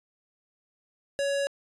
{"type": "tone", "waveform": "square", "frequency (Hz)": 560, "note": "C#5", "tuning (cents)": 18, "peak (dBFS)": -26, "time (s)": [1.19, 1.47], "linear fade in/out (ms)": 0, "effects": ["resampled to 24000 Hz"]}